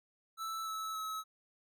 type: tone with pitch steps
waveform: square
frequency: 1318.5 / 1304.1 / 1289.9 Hz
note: E6 / E6 / E6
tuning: 0 / -19 / -38 cents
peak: -38 dBFS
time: 0.37-1.24 s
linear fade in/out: 50 ms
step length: 290 ms
effects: none